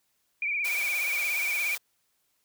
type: tone with vibrato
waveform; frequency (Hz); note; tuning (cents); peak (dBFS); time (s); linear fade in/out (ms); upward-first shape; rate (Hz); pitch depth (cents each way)
sine; 2349; D7; 0; -26; 0.42-1.75; 2; triangle; 17; 88
type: high-pass noise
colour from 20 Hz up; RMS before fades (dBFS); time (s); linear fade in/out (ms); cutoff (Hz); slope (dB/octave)
white; -36; 0.64-1.78; 10; 480; 48
effects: white hiss -73 dBFS RMS until 2.44 s